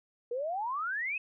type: exponential sweep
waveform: sine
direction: up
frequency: 463.7 to 2614 Hz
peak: -31 dBFS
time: 0.31-1.18 s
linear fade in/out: 5 ms
effects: none